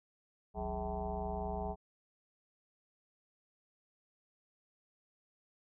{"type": "tone with frequency modulation", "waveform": "sine", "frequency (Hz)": 418.5, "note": "G#4", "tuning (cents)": 13, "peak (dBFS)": -35, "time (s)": [0.54, 1.76], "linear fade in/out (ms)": 50, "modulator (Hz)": 116, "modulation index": 3.9, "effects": []}